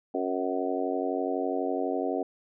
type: harmonic tone with a mistuned harmonic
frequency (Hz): 92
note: F#2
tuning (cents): -9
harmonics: 3 / 4 / 5 / 6 / 7 / 8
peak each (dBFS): -32 / -33 / -33 / -37 / -34 / -35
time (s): 0.14-2.23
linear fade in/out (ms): 5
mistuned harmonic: 8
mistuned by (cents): +21
effects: none